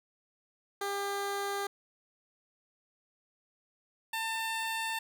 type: tone pair in turn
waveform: 15% pulse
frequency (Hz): 400 / 896.3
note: G4 / A5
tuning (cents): +35 / +32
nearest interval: octave + major second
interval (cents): 1397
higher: second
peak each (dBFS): -26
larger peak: neither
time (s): 0.81-1.67 / 4.13-4.99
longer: neither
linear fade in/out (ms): 5
effects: none